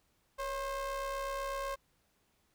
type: ring-modulated tone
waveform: square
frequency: 260 Hz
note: C4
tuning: 11 cents flat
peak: -33 dBFS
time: 0.38-1.76 s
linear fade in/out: 20 ms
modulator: 814 Hz
effects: pink hiss -74 dBFS RMS until 2.54 s